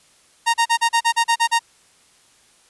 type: tone bursts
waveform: sawtooth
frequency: 928 Hz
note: A#5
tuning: 8 cents flat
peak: -10 dBFS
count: 10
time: 0.46-1.593 s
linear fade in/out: 20 ms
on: 80 ms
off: 37 ms
effects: white hiss -55 dBFS RMS until 2.69 s + resampled to 24000 Hz